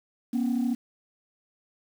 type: tone pair together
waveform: sine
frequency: 239.3 / 272.5 Hz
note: A#3 / C#4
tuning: +46 / -29 cents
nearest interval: major second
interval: 225 cents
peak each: -23 / -27 dBFS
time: 0.33-0.75 s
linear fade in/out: 10 ms
effects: tanh soft clip ceiling -20 dBFS + 8-bit